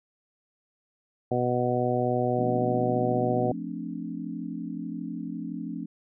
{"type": "harmonic tone", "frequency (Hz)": 123.47, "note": "B2", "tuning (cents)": 0, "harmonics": [1, 2, 3, 4, 5, 6], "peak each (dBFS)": [-30, -30, -30, -30, -30, -30], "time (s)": [1.31, 3.52], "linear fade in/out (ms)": 5}
{"type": "chord", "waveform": "sine", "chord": "D minor seventh", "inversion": "first", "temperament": "equal", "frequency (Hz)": [174.61, 220, 261.6, 293.7], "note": ["F3", "A3", "C4", "D4"], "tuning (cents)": [0, 0, 0, 0], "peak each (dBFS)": -37, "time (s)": [2.37, 5.86], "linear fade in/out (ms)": 10}
{"effects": []}